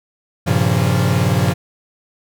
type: chord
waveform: 45% pulse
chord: G half-diminished seventh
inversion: none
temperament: equal with one note detuned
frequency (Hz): 98 / 116.54 / 136.05 / 174.61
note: G2 / Bb2 / Db3 / F3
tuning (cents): 0 / 0 / -32 / 0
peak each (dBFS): -19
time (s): 0.46-1.54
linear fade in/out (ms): 20
effects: none